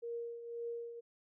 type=tone with tremolo; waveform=sine; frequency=468.8 Hz; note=A#4; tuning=10 cents sharp; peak=-37 dBFS; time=0.02-1.01 s; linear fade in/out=20 ms; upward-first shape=triangle; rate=1.9 Hz; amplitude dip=65%; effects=none